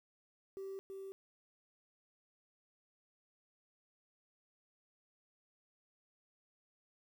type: tone with echo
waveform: sine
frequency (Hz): 387.7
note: G4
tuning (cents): -19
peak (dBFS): -40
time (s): 0.57-0.79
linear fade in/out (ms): 0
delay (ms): 330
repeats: 1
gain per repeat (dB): -3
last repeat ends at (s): 1.12
effects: tanh soft clip ceiling -40 dBFS + 11-bit